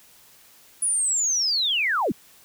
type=linear sweep; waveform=sine; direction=down; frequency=10000 to 146.83 Hz; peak=-20 dBFS; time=0.82-2.12 s; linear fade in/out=5 ms; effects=white hiss -53 dBFS RMS until 2.44 s